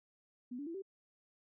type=tone with pitch steps; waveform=sine; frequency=246.9 / 286.9 / 333.4 / 387.4 Hz; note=B3 / D4 / E4 / G4; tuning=0 / -40 / +20 / -20 cents; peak=-40 dBFS; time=0.51-0.822 s; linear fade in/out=10 ms; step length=78 ms; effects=none